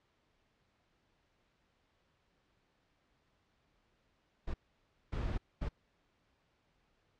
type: noise bursts at uneven times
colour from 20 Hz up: brown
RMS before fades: -36 dBFS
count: 3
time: 4.47-4.54 / 5.12-5.38 / 5.61-5.69 s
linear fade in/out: 10 ms
effects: pink hiss -75 dBFS RMS until 7.19 s + low-pass 4000 Hz 12 dB/octave